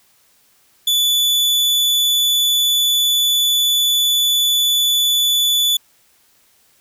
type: tone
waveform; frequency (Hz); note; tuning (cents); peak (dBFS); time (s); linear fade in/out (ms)
40% pulse; 3469; A7; -25; -12; 0.87-5.77; 5
effects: white hiss -56 dBFS RMS until 6.8 s